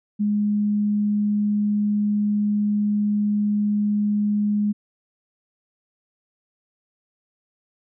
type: tone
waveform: sine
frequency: 207.7 Hz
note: G#3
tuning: in tune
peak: -18 dBFS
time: 0.19-4.73 s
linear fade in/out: 20 ms
effects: none